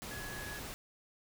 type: tone in noise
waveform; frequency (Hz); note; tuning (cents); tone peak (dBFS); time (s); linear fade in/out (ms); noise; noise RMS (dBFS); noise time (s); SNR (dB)
sine; 1682; G#6; +22; -45; 0.11-0.59; 0; pink; -44; 0.02-0.74; -4
effects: none